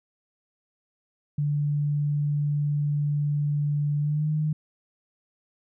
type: tone with pitch glide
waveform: sine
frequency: 146.4 to 153.24 Hz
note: D3 to D#3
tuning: -5 to -26 cents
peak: -22 dBFS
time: 1.38-4.53 s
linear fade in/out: 5 ms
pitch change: +79 cents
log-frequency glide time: 3.99-4.29 s
effects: none